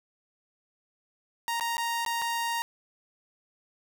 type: tone with dropouts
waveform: sawtooth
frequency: 932.3 Hz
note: A#5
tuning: in tune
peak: -24 dBFS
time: 1.48-2.62 s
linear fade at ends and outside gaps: 0 ms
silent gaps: 1.598-1.609 / 1.769-1.78 / 2.05-2.062 / 2.217-2.22 s
effects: none